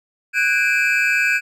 triangle tone cluster, 1490 / 1630 / 2355 / 2572 Hz, F#6 / G#6 / D7 / E7, +12 / -33 / +4 / -43 cents, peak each -19 dBFS, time 0.33-1.41 s, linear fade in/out 50 ms, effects none

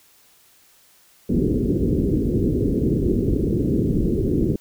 white low-pass noise, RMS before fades -20 dBFS, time 1.29-4.56 s, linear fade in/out 5 ms, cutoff 410 Hz, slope 48 dB/octave, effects white hiss -55 dBFS RMS until 4.6 s

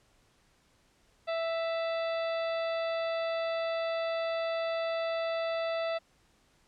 harmonic tone with a mistuned harmonic, 660 Hz, E5, 2 cents sharp, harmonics 1 / 2 / 3 / 4 / 5 / 6 / 7, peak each -30 / -40 / -43 / -44 / -47 / -50 / -51 dBFS, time 1.27-5.99 s, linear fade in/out 20 ms, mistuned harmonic 5, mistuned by +95 cents, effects pink hiss -67 dBFS RMS until 6.67 s + low-pass 9000 Hz 12 dB/octave

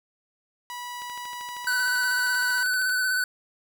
sawtooth tone, 977 Hz, B5, 19 cents flat, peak -30 dBFS, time 0.7-2.63 s, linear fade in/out 0 ms
click train, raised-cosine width 0.2 ms, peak -26 dBFS, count 25, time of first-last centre 1.02-2.895 s, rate 12.8 Hz
square tone with vibrato, 1505 Hz, F#6, 29 cents sharp, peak -23 dBFS, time 1.67-3.24 s, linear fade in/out 2 ms, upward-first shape square, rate 16 Hz, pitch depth 23 cents each way
effects none

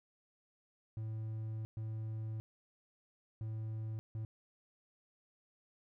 triangle tone bursts at uneven times, 110 Hz, A2, in tune, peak -36 dBFS, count 4, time 0.97-1.65 / 1.77-2.4 / 3.41-3.99 / 4.15-4.25 s, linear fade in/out 0 ms, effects none

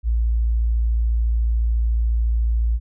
sine tone, 57 Hz, A#1, 38 cents flat, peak -16 dBFS, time 0.03-2.8 s, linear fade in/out 50 ms, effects none

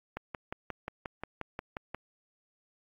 click train, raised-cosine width 0.5 ms, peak -21 dBFS, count 11, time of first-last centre 0.17-1.946 s, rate 5.63 Hz, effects AAC 64 kbps

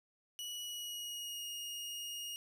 sawtooth tone with pitch glide, 2932 to 2862 Hz, F#7 to F7, -16 to +42 cents, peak -38 dBFS, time 0.39-2.36 s, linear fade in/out 0 ms, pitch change -42 cents, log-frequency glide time 0.54-1.47 s, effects none

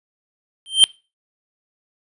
square tone with exponential growth, 3136 Hz, G7, in tune, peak -4 dBFS, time 0.66-0.84 s, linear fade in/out 0 ms, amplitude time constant 39 ms, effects noise-tail reverb RT60 0.3 s tail -23 dB re dry + resampled to 24000 Hz

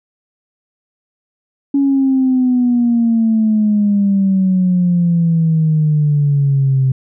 sine exponential sweep, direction down, 280.8 to 130.81 Hz, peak -9 dBFS, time 1.74-6.92 s, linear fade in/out 5 ms, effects tanh soft clip ceiling -5 dBFS

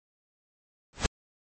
pink noise with exponential growth, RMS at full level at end -21 dBFS, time 0.93-1.06 s, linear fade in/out 0 ms, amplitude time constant 27 ms, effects MP3 32 kbps

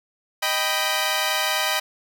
10% pulse chord, Eb augmented, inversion none, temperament equal, 622.3 / 784 / 987.8 Hz, Eb5 / G5 / B5, 0 / 0 / 0 cents, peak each -17 dBFS, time 0.42-1.8 s, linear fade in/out 10 ms, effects none

